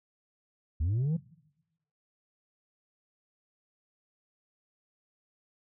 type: linear sweep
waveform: sine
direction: up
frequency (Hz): 71 to 171.4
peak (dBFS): -23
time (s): 0.8-1.17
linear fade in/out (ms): 10
effects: noise-tail reverb RT60 0.9 s tail -22 dB re dry + tanh soft clip ceiling -25 dBFS